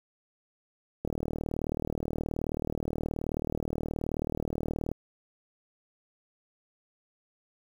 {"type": "click train", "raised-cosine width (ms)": 2, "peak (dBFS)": -18, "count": 151, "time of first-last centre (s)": [1.05, 4.916], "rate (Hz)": 38.8, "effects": ["8-bit"]}